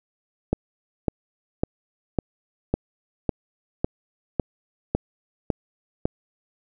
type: click train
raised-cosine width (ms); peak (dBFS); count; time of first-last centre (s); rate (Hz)
2; -7; 11; 0.53-6.055; 1.81
effects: none